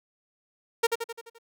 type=tone with echo; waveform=sawtooth; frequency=462.1 Hz; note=A#4; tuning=15 cents flat; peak=-15 dBFS; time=0.83-0.87 s; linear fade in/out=10 ms; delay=86 ms; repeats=6; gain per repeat=-5 dB; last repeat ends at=1.386 s; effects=none